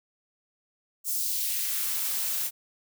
blue noise with high-pass filter sweep, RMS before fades -29 dBFS, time 1.04-2.51 s, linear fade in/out 50 ms, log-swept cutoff 7300 to 240 Hz, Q 1.1, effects none

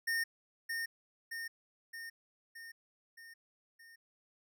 square tone with echo, 1830 Hz, A#6, 32 cents flat, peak -32 dBFS, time 0.07-0.24 s, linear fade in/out 10 ms, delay 620 ms, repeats 6, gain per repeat -4 dB, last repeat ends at 3.96 s, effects none

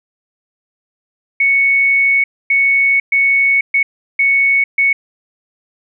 sine tone bursts at uneven times, 2217 Hz, C#7, in tune, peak -9 dBFS, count 6, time 1.4-2.24 / 2.5-3 / 3.12-3.61 / 3.74-3.83 / 4.19-4.64 / 4.78-4.93 s, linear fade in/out 5 ms, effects none

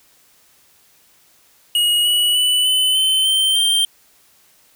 square tone with pitch steps, 2889 / 2933 / 2977 / 3022 / 3068 / 3114 / 3161 Hz, F#7 / F#7 / F#7 / F#7 / G7 / G7 / G7, -42 / -16 / +10 / +36 / -38 / -12 / +14 cents, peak -14 dBFS, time 1.75-3.85 s, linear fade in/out 2 ms, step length 300 ms, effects white hiss -54 dBFS RMS until 4.75 s

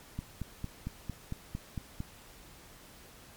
click train, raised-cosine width 5 ms, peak -23 dBFS, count 9, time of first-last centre 0.19-2.004 s, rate 4.41 Hz, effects pink hiss -54 dBFS RMS until 3.36 s + MP3 96 kbps

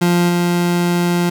30% pulse tone with level steps, 174.61 Hz, F3, in tune, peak -9 / -11 dBFS, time 0.01-1.3 s, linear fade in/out 10 ms, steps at 0.28 s, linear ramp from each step 20 ms, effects none

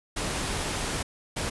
pink noise bursts at uneven times, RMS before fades -30 dBFS, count 2, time 0.16-1.03 / 1.36-1.5 s, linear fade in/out 10 ms, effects resampled to 24000 Hz

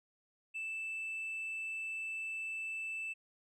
triangle tone with tanh clipping, 2642 Hz, E7, 3 cents sharp, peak -38 dBFS, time 0.54-3.14 s, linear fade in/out 20 ms, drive 6 dB, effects none

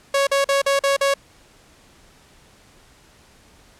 sawtooth tone bursts, 554.4 Hz, C#5, in tune, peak -12 dBFS, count 6, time 0.14-1.14 s, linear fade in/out 5 ms, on 130 ms, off 44 ms, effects pink hiss -52 dBFS RMS until 3.79 s + low-pass 10000 Hz 12 dB/octave

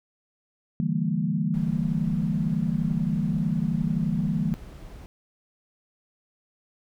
sine chord, E half-diminished seventh, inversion third, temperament equal with one note detuned, 146.83 / 164.81 / 196 / 228.2 Hz, D3 / E3 / G3 / Bb3, 0 / 0 / 0 / -37 cents, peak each -31 / -26 / -28 / -29 dBFS, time 0.8-4.54 s, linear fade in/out 0 ms
brown noise, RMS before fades -41 dBFS, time 1.54-5.06 s, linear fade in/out 0 ms
effects none

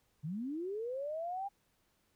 sine linear sweep, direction up, 138.59 to 810 Hz, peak -36 dBFS, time 0.23-1.49 s, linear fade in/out 20 ms, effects pink hiss -75 dBFS RMS until 2.15 s

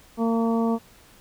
harmonic tone, 228.6 Hz, A#3, 34 cents flat, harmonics 1 / 2 / 3 / 4 / 5, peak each -21 / -27 / -31 / -33 / -35 dBFS, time 0.17-0.79 s, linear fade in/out 50 ms, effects pink hiss -53 dBFS RMS until 1.2 s

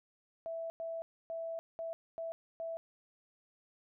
sine tone bursts at uneven times, 659.3 Hz, E5, in tune, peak -37 dBFS, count 6, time 0.46-0.7 / 0.8-1.02 / 1.3-1.59 / 1.79-1.93 / 2.18-2.32 / 2.6-2.77 s, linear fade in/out 0 ms, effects none

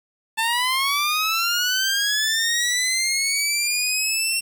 15% pulse linear sweep, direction up, 880 to 2732 Hz, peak -13 dBFS, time 0.37-4.41 s, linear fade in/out 20 ms, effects 8-bit

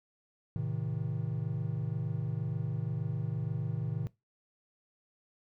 triangle chord, A diminished, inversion none, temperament just, 110 / 132 / 158.4 Hz, A2 / C3 / Eb3, 0 / +16 / +31 cents, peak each -34 dBFS, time 0.56-4.07 s, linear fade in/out 0 ms, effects noise-tail reverb RT60 0.2 s tail -20 dB re dry

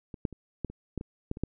clicks, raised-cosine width 3 ms, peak -27 / -15 / -30 / -18 / -30 / -19 / -24 / -18 / -28 / -16 dBFS, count 10, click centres 0.142 / 0.252 / 0.327 / 0.647 / 0.7 / 0.977 / 1.011 / 1.314 / 1.371 / 1.436 s, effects none

